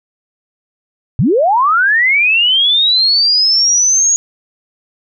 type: linear sweep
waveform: sine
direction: up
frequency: 96.6 to 6710 Hz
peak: -8 dBFS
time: 1.19-4.16 s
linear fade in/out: 0 ms
effects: none